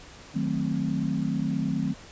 sine chord, D# diminished seventh, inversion none, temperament equal, 155.56 / 185 / 220 / 261.6 Hz, D#3 / F#3 / A3 / C4, 0 / 0 / 0 / 0 cents, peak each -30 dBFS, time 0.34-1.94 s, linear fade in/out 20 ms, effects pink hiss -47 dBFS RMS until 2.11 s + resampled to 16000 Hz

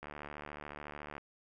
click train, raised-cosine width 0.5 ms, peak -29 dBFS, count 86, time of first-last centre 0.03-1.18 s, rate 73.9 Hz, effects none

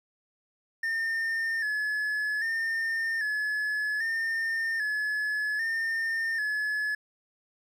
triangle tone with vibrato, 1760 Hz, A6, in tune, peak -25 dBFS, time 0.83-6.95 s, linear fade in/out 5 ms, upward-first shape square, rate 0.63 Hz, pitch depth 52 cents each way, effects 11-bit

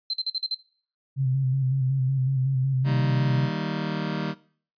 sine tone bursts, 4107 Hz, C8, 33 cents flat, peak -24 dBFS, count 6, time 0.1-0.545 s, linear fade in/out 2 ms, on 35 ms, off 47 ms
sine tone with vibrato, 132.5 Hz, C3, 22 cents sharp, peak -20 dBFS, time 1.16-3.5 s, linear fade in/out 50 ms, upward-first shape square, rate 5.4 Hz, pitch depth 36 cents each way
sawtooth chord, Eb major, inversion none, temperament just, 155.56 / 194.45 / 233.3 Hz, Eb3 / G3 / Bb3, 0 / -14 / +2 cents, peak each -25 / -27 / -29 dBFS, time 2.84-4.35 s, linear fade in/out 50 ms
effects noise-tail reverb RT60 0.5 s tail -20 dB re dry + resampled to 11025 Hz

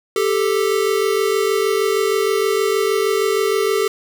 square tone pair together, 393.6 / 440 Hz, G4 / A4, +7 / 0 cents, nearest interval major second, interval 193 cents, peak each -19 dBFS, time 0.16-3.88 s, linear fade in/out 2 ms, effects none

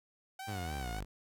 sawtooth tone with vibrato, 749 Hz, F#5, 21 cents sharp, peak -38 dBFS, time 0.39-1 s, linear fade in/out 5 ms, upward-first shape sine, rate 3.4 Hz, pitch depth 74 cents each way
sawtooth exponential sweep, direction down, 110 to 46.25 Hz, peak -34 dBFS, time 0.47-1.05 s, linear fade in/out 20 ms
effects none

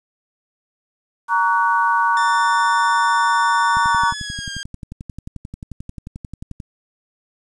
sine chord, F# major, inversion first, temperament equal with one note detuned, 932.3 / 1131.4 / 1480 Hz, A#5 / C#6 / F#6, 0 / +35 / 0 cents, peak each -17 / -19 / -20 dBFS, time 1.28-4.14 s, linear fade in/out 50 ms
15% pulse tone with pitch glide, 1784 to 1607.8 Hz, A6 to G6, +23 to +43 cents, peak -21 dBFS, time 2.17-4.63 s, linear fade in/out 0 ms, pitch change -180 cents, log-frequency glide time 3.87-4.5 s
click train, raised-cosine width 5 ms, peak -19 dBFS, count 33, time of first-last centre 3.77-6.602 s, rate 11.3 Hz
effects resampled to 24000 Hz + 8-bit

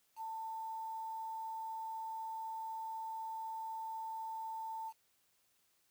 sine tone with quantisation, 892 Hz, A5, 23 cents sharp, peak -40 dBFS, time 0.16-4.93 s, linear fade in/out 50 ms, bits 10, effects white hiss -75 dBFS RMS until 5.9 s

